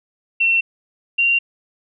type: tone pair in turn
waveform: sine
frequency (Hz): 2709 / 2764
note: E7 / F7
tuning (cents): +47 / -19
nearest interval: unison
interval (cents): 34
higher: second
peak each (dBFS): -13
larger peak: neither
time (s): 0.4-0.61 / 1.18-1.39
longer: neither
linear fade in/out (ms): 10
effects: none